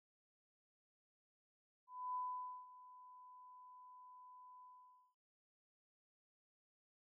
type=tone with ADSR envelope; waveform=sine; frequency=1001 Hz; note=B5; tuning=23 cents sharp; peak=-39 dBFS; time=1.87-5.15 s; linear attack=280 ms; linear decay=510 ms; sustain=-18 dB; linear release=520 ms; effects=none